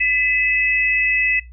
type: tone pair together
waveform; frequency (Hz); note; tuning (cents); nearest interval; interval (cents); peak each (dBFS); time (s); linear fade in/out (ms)
sine; 2006 / 2588; B6 / E7; +26 / -32; major third; 442; -18; 0-1.4; 10
effects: noise-tail reverb RT60 0.2 s tail -20 dB re dry + added 60 Hz sine -37 dBFS peak until 1.52 s